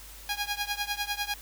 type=tone with tremolo; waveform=10% pulse; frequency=821 Hz; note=G#5; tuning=20 cents flat; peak=-18 dBFS; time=0.29-1.34 s; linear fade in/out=2 ms; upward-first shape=triangle; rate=10 Hz; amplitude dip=95%; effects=added 50 Hz sine -48 dBFS peak until 1.41 s + white hiss -48 dBFS RMS until 1.41 s